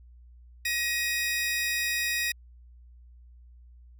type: tone pair together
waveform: sawtooth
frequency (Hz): 1895 / 2500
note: A#6 / D#7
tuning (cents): +28 / +8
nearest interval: perfect fourth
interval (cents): 480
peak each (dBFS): -25 / -27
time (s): 0.65-2.32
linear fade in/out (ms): 5
effects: added 60 Hz sine -49 dBFS peak until 3.99 s